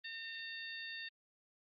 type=harmonic tone; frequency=910 Hz; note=A#5; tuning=42 cents flat; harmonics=2 / 3 / 4 / 5; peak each=-46 / -50 / -49 / -52 dBFS; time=0.04-1.09 s; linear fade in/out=10 ms; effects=Opus 32 kbps